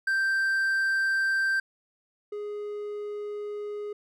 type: tone pair in turn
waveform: triangle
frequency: 1568 / 415.3 Hz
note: G6 / G#4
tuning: 0 / 0 cents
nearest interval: octave + major seventh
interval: 2300 cents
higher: first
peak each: -21 / -30 dBFS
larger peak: first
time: 0.07-1.6 / 2.32-3.93 s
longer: second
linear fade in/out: 5 ms
effects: none